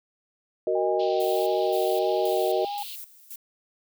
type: chord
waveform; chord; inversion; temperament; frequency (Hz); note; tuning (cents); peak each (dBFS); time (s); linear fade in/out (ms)
sine; D# minor; first; just; 373.4 / 466.7 / 622.3; F#4 / A#4 / D#5; +16 / +2 / 0; -26 / -27 / -26; 0.67-2.65; 2
type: tone with vibrato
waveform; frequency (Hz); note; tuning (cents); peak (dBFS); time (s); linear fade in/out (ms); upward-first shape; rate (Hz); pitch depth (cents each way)
sine; 797; G5; +28; -29; 0.75-2.83; 5; sine; 1.6; 48
type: band-pass noise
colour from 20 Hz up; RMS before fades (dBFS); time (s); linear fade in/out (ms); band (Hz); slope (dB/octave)
white; -43; 0.99-2.96; 10; 2700 to 4500; 48
type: noise with tremolo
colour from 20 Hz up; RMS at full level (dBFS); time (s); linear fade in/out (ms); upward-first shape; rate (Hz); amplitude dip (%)
violet; -39; 1.2-3.36; 5; square; 1.9; 80
effects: none